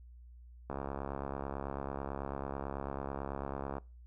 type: click train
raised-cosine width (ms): 1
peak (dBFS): -24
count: 214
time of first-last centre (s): 0.7-3.782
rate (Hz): 69.1
effects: noise-tail reverb RT60 0.3 s tail -23 dB re dry + added 60 Hz sine -51 dBFS peak until 4.06 s